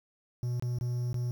triangle tone with dropouts, 122.2 Hz, B2, 18 cents flat, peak -27 dBFS, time 0.43-1.31 s, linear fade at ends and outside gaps 0 ms, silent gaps 0.597-0.624 / 0.786-0.811 / 1.13-1.143 s, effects 9-bit

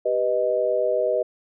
sine chord, G augmented, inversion none, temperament equal, 392 / 493.9 / 622.3 Hz, G4 / B4 / D#5, 0 / 0 / 0 cents, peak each -27 / -23 / -22 dBFS, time 0.05-1.23 s, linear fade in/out 10 ms, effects none

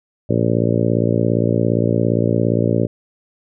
harmonic tone, 57.4 Hz, A#1, 26 cents flat, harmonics 2 / 3 / 4 / 5 / 6 / 7 / 8 / 9 / 10, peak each -19 / -21 / -22 / -23 / -24 / -24 / -25 / -26 / -26 dBFS, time 0.29-2.87 s, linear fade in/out 10 ms, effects none

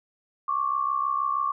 sine tone pair together, 1095.7 / 1162 Hz, C#6 / D6, -20 / -19 cents, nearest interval minor second, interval 101 cents, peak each -26 dBFS, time 0.48-1.52 s, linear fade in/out 5 ms, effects none

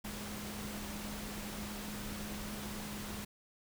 sine tone in noise, 207.7 Hz, G#3, in tune, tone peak -44 dBFS, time 0.04-3.25 s, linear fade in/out 10 ms, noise pink, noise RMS -44 dBFS, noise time 0.04-3.25 s, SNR -3 dB, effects none

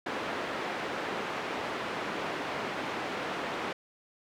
pink band-pass noise, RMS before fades -35 dBFS, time 0.06-3.73 s, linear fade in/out 5 ms, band 300 to 2400 Hz, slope 12 dB/octave, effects none

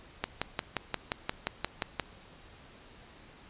click train, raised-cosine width 0.3 ms, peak -13 dBFS, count 11, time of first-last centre 0.24-1.997 s, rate 5.69 Hz, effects pink hiss -54 dBFS RMS until 3.49 s + resampled to 8000 Hz

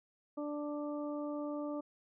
harmonic tone, 294.3 Hz, D4, 4 cents sharp, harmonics 1 / 2 / 3 / 4, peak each -38 / -41 / -51 / -49 dBFS, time 0.37-1.81 s, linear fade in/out 10 ms, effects none

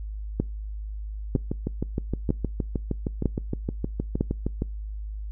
two click trains, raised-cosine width 3 ms, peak -13 / -9 dBFS, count 22 / 5, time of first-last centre 1.36-4.621 / 0.4-4.21 s, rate 6.44 / 1.05 Hz, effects noise-tail reverb RT60 0.3 s tail -26 dB re dry + added 52 Hz sine -31 dBFS peak until 5.31 s

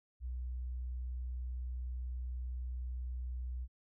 sine tone, 62.1 Hz, B1, 10 cents sharp, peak -37 dBFS, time 0.2-3.68 s, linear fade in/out 50 ms, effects none

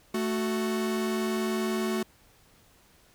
45% pulse tone pair together, 220 / 370 Hz, A3 / F#4, 0 / 0 cents, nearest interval major sixth, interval 900 cents, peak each -29 / -30 dBFS, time 0.14-2.03 s, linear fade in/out 5 ms, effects pink hiss -60 dBFS RMS until 3.14 s

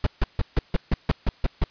brown noise bursts, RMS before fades -19 dBFS, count 10, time 0.04-1.64 s, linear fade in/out 2 ms, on 25 ms, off 150 ms, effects white hiss -54 dBFS RMS until 1.7 s + resampled to 11025 Hz

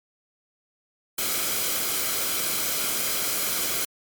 white noise with comb filter, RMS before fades -26 dBFS, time 1.18-3.85 s, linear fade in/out 5 ms, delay 1.1 ms, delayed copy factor -0.5, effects MP3 96 kbps

